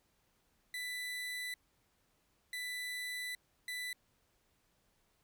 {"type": "tone bursts at uneven times", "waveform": "30% pulse", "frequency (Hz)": 1988, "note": "B6", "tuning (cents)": 11, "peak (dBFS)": -36, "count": 3, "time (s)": [[0.74, 1.54], [2.53, 3.35], [3.68, 3.93]], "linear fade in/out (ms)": 2, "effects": ["pink hiss -75 dBFS RMS until 5.23 s"]}